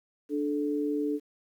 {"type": "tone pair together", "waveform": "sine", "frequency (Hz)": [294.3, 434.6], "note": ["D4", "A4"], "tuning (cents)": [4, -21], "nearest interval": "perfect fifth", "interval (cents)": 675, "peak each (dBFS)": [-28, -31], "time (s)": [0.29, 1.2], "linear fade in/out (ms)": 50, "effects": ["10-bit"]}